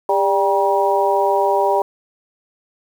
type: tone cluster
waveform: sine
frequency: 400.4 / 587 / 791 / 957 Hz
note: G4 / D5 / G5 / A#5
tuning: +37 / -1 / +15 / +45 cents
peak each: -19 dBFS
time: 0.09-1.82 s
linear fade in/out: 2 ms
effects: 7-bit